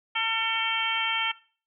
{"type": "harmonic tone with a mistuned harmonic", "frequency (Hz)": 448.8, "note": "A4", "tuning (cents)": 34, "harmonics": [2, 3, 4, 5, 6, 7], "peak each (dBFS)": [-32, -31, -36, -30, -33, -29], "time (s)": [0.15, 1.32], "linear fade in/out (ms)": 10, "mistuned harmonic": 3, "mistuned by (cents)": 22, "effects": ["noise-tail reverb RT60 0.4 s tail -19 dB re dry"]}